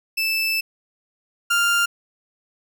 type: tone pair in turn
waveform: 30% pulse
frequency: 2637 / 1396.9 Hz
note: E7 / F6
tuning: 0 / 0 cents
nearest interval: major seventh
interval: 1100 cents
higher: first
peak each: -17 / -14 dBFS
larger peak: second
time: 0.17-0.61 / 1.5-1.86 s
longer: first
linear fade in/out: 10 ms
effects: none